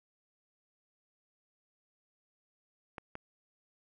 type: clicks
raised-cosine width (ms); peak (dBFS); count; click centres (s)
0.5; -26; 2; 2.982 / 3.154
effects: none